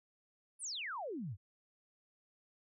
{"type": "exponential sweep", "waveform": "sine", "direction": "down", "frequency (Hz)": [10548, 84.4], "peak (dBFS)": -39, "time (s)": [0.59, 1.37], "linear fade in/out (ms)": 50, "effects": []}